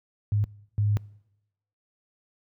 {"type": "tone bursts at uneven times", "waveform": "sine", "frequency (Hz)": 103.83, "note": "G#2", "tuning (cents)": 0, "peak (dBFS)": -20, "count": 2, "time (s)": [[0.32, 0.44], [0.78, 0.97]], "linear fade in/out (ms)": 0, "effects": ["noise-tail reverb RT60 0.9 s tail -24 dB re dry", "high-pass 60 Hz 12 dB/octave"]}